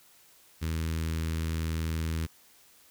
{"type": "tone with notch filter", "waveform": "sawtooth", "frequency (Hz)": 80.8, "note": "E2", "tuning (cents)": -34, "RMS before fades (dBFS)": -31, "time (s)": [0.61, 2.27], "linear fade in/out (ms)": 20, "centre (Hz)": 700, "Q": 0.65, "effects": ["white hiss -59 dBFS RMS until 2.9 s"]}